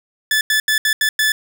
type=tone bursts at uneven times; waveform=sawtooth; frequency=1736 Hz; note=A6; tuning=24 cents flat; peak=-10 dBFS; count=6; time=0.31-0.41 / 0.5-0.6 / 0.68-0.78 / 0.85-0.93 / 1.01-1.09 / 1.19-1.32 s; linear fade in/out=2 ms; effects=none